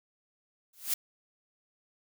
blue noise with exponential growth, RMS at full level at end -25 dBFS, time 0.73-0.94 s, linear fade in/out 5 ms, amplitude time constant 44 ms, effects none

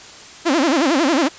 sawtooth tone with vibrato, 299.4 Hz, D4, 33 cents sharp, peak -10 dBFS, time 0.45-1.29 s, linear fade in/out 20 ms, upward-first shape sine, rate 11 Hz, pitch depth 260 cents each way, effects white hiss -39 dBFS RMS until 1.38 s + resampled to 16000 Hz

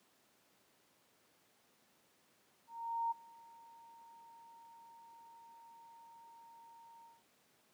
sine tone with ADSR envelope, 924 Hz, A#5, 16 cents flat, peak -32 dBFS, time 2.67-7.23 s, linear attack 440 ms, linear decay 17 ms, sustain -24 dB, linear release 180 ms, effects pink hiss -71 dBFS RMS until 7.73 s + high-pass 200 Hz 12 dB/octave

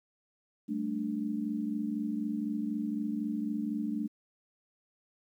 sine chord, G suspended second, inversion none, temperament equal, 196 / 220 / 293.7 Hz, G3 / A3 / D4, 0 / 0 / 0 cents, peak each -39 / -33 / -35 dBFS, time 0.68-4.08 s, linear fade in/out 20 ms, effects 11-bit

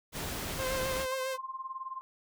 pink noise, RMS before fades -37 dBFS, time 0.12-1.07 s, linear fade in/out 50 ms
sawtooth tone with vibrato, 523.3 Hz, C5, in tune, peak -28 dBFS, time 0.57-1.38 s, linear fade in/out 50 ms, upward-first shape sine, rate 7.3 Hz, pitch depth 29 cents each way
sine tone with tremolo, 1053 Hz, C6, 11 cents sharp, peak -34 dBFS, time 1.12-2.01 s, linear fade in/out 0 ms, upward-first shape sine, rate 19 Hz, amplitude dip 80%
effects none

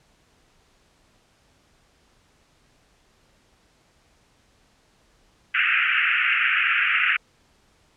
white band-pass noise, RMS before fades -21 dBFS, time 5.54-7.17 s, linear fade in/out 10 ms, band 1300 to 2800 Hz, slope 96 dB/octave, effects pink hiss -61 dBFS RMS until 7.96 s + low-pass 8000 Hz 12 dB/octave

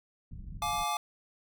pink low-pass noise, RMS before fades -43 dBFS, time 0.31-0.84 s, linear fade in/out 10 ms, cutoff 180 Hz, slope 24 dB/octave
square chord, D diminished, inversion first, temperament just, 704.8 / 845.8 / 1174.7 Hz, F5 / Ab5 / D6, +16 / +31 / 0 cents, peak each -37 / -34 / -34 dBFS, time 0.62-0.97 s, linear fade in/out 2 ms
effects none

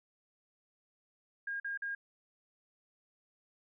sine tone bursts, 1620 Hz, G#6, 43 cents flat, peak -35 dBFS, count 3, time 1.47-1.95 s, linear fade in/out 5 ms, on 130 ms, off 45 ms, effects none

